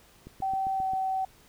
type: click train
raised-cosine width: 3 ms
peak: -30 dBFS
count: 6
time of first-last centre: 0.27-0.935 s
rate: 7.52 Hz
type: tone with pitch glide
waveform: sine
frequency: 770 to 762 Hz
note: G5 to G5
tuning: -31 to -49 cents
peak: -26 dBFS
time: 0.42-1.25 s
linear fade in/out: 5 ms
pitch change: -18 cents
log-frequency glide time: 0.77-0.83 s
effects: pink hiss -58 dBFS RMS until 1.48 s